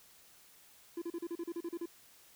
triangle tone bursts, 340 Hz, F4, 46 cents flat, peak -34 dBFS, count 11, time 0.97-1.858 s, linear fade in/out 5 ms, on 48 ms, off 36 ms, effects white hiss -61 dBFS RMS until 2.35 s

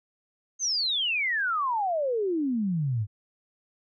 sine exponential sweep, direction down, 6480 to 99 Hz, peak -24 dBFS, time 0.59-3.07 s, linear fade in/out 50 ms, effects none

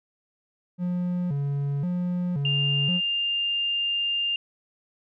triangle tone with vibrato, 158.7 Hz, D#3, 35 cents sharp, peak -22 dBFS, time 0.78-3.01 s, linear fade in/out 50 ms, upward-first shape square, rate 0.95 Hz, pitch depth 200 cents each way
sine tone, 2802 Hz, F7, 5 cents sharp, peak -23 dBFS, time 2.45-4.36 s, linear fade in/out 2 ms
effects none

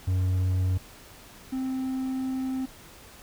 triangle tone pair in turn, 92.5 / 261.6 Hz, F#2 / C4, 0 / 0 cents, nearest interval octave + tritone, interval 1800 cents, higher second, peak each -20 / -25 dBFS, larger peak first, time 0.07-0.78 / 1.52-2.66 s, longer second, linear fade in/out 10 ms, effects pink hiss -49 dBFS RMS until 3.22 s

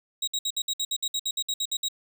30% pulse tone bursts, 3819 Hz, A#7, 41 cents sharp, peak -23 dBFS, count 15, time 0.22-1.885 s, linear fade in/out 5 ms, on 55 ms, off 60 ms, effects none

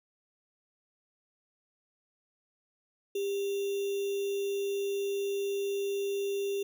sine tone with sample-and-hold, 397.9 Hz, G4, 26 cents sharp, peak -29 dBFS, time 3.15-6.63 s, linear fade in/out 5 ms, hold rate 3150 Hz, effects none

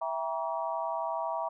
sine chord, E diminished seventh, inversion none, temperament just, 659.3 / 791.1 / 949.3 / 1139.2 Hz, E5 / G5 / Bb5 / Db6, 0 / +16 / +31 / +47 cents, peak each -34 / -38 / -34 / -39 dBFS, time 0.01-1.49 s, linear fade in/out 10 ms, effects none

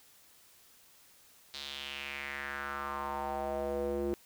square tone with band-pass filter sweep, 70.2 Hz, C#2, 22 cents sharp, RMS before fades -37 dBFS, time 1.54-4.14 s, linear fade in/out 0 ms, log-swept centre 4100 to 370 Hz, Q 3.6, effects white hiss -61 dBFS RMS until 4.25 s

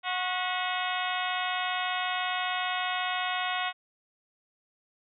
harmonic tone with a mistuned harmonic, 365.3 Hz, F#4, 22 cents flat, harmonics 2 / 3 / 4 / 5 / 6 / 7 / 8 / 9 / 10, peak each -33 / -35 / -36 / -37 / -38 / -38 / -39 / -40 / -40 dBFS, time 0.03-3.73 s, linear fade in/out 50 ms, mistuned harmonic 5, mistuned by +88 cents, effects none

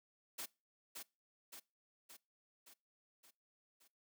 white noise with echo, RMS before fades -45 dBFS, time 0.38-0.46 s, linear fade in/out 10 ms, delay 570 ms, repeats 6, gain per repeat -4 dB, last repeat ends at 3.88 s, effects noise-tail reverb RT60 0.3 s tail -24 dB re dry + high-pass 200 Hz 12 dB/octave

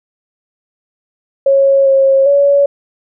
sine tone with pitch steps, 548 / 541 / 565 Hz, C#5 / C#5 / C#5, -20 / -42 / +33 cents, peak -6 dBFS, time 1.46-2.66 s, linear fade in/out 5 ms, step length 400 ms, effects none

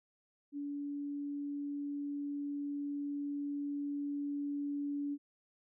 sine tone with level ramp, 286.6 Hz, D4, 42 cents flat, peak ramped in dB -37 to -34 dBFS, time 0.52-5.18 s, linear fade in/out 50 ms, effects none

